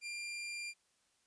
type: tone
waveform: sawtooth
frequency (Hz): 2388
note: D7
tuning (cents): +28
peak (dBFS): -37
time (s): 0.01-0.74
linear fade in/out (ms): 50
effects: white hiss -75 dBFS RMS until 1.26 s + resampled to 22050 Hz